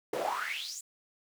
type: noise with high-pass filter sweep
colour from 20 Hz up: brown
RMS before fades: -35 dBFS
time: 0.13-0.81 s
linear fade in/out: 5 ms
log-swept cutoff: 410 to 8000 Hz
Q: 7.2
effects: none